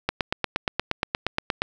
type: click train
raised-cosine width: 0.3 ms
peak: -6 dBFS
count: 14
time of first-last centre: 0.09-1.619 s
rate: 8.5 Hz
effects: 8-bit